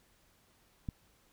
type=click; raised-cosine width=5 ms; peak=-24 dBFS; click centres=0.888 s; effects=pink hiss -68 dBFS RMS until 1.32 s